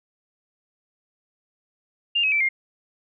sine tone with pitch steps, 2800 / 2553 / 2327 / 2122 Hz, F7 / D#7 / D7 / C7, +4 / +44 / -17 / +24 cents, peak -18 dBFS, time 2.15-2.49 s, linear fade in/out 10 ms, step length 85 ms, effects none

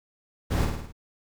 brown noise with echo, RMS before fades -24 dBFS, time 0.5-0.66 s, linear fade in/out 20 ms, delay 53 ms, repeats 5, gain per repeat -4 dB, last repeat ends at 0.925 s, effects none

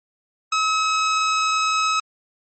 sawtooth tone, 1283 Hz, E6, 47 cents flat, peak -14 dBFS, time 0.52-2 s, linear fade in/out 5 ms, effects MP3 32 kbps

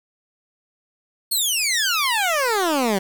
15% pulse exponential sweep, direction down, 4435 to 185.2 Hz, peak -12 dBFS, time 1.31-2.99 s, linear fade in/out 10 ms, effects 7-bit

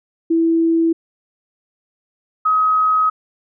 sine tone pair in turn, 329.6 / 1267.6 Hz, E4 / D#6, 0 / +32 cents, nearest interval octave + major seventh, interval 2332 cents, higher second, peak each -12 dBFS, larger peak neither, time 0.3-0.93 / 2.45-3.1 s, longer second, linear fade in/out 10 ms, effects none

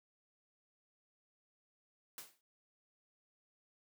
white noise with exponential decay, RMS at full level -45 dBFS, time 2.18-2.41 s, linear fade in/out 1 ms, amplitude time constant 48 ms, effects high-pass 150 Hz 12 dB/octave

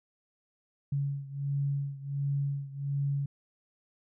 sine beating tone pair, 140 / 141.4 Hz, C#3 / C#3, +18 / +35 cents, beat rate 1.4 Hz, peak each -31 / -34 dBFS, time 0.92-3.26 s, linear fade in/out 5 ms, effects none

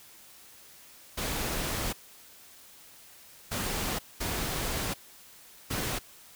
pink noise bursts at uneven times, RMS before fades -32 dBFS, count 4, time 1.17-1.93 / 3.51-3.99 / 4.2-4.94 / 5.7-5.99 s, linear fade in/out 10 ms, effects white hiss -53 dBFS RMS until 6.35 s

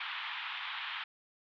white band-pass noise, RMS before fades -40 dBFS, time 0-1.04 s, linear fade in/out 5 ms, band 870 to 3500 Hz, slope 48 dB/octave, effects none

